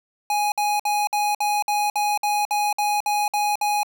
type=tone bursts; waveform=square; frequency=830.6 Hz; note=G#5; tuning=in tune; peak=-20 dBFS; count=13; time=0.3-3.832 s; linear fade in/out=2 ms; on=220 ms; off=56 ms; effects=none